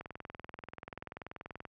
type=click train; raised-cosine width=0.5 ms; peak=-28 dBFS; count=35; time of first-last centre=0.01-1.653 s; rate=20.7 Hz; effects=high-pass 60 Hz 12 dB/octave